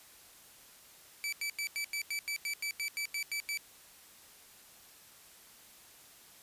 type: tone bursts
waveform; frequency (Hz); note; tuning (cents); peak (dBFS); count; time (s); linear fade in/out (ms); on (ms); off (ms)
sawtooth; 2310; D7; -29; -30; 14; 1.24-3.574; 0; 85; 88
effects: white hiss -57 dBFS RMS until 6.42 s + resampled to 32000 Hz